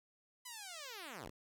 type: linear sweep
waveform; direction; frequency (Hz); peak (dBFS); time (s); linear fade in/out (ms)
5% pulse; down; 1016 to 31.58; -35; 0.45-1.3; 10
effects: none